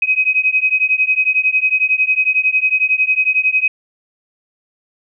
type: beating tone pair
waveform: sine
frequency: 2521 / 2532 Hz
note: D#7 / D#7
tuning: +22 / +30 cents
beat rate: 11 Hz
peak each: -15 dBFS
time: 0.02-3.68 s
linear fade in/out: 5 ms
effects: none